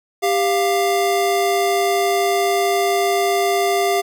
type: tone pair together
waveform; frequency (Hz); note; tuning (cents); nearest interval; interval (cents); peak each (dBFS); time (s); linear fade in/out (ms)
square; 396 / 698.5; G4 / F5; +18 / 0; minor seventh; 982; -19; 0.22-4.02; 20
effects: none